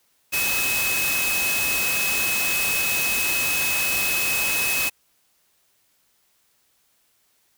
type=tone in noise; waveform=sine; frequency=2565 Hz; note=E7; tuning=48 cents flat; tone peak=-23 dBFS; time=0.32-4.9 s; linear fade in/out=20 ms; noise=white; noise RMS=-25 dBFS; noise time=0.32-4.9 s; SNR=-1 dB; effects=white hiss -65 dBFS RMS until 7.57 s